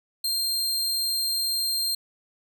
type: tone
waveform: sawtooth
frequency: 4186 Hz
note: C8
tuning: in tune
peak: -21 dBFS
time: 0.24-1.95 s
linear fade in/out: 5 ms
effects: none